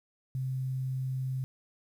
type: tone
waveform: sine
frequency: 130.81 Hz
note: C3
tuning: in tune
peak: -30 dBFS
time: 0.35-1.44 s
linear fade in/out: 0 ms
effects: 10-bit